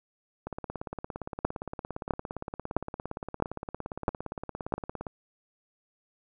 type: two click trains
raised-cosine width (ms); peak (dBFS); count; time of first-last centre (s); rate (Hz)
1; -10 / -21; 6 / 81; 1.45-4.739 / 0.47-5.068; 1.52 / 17.4
effects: none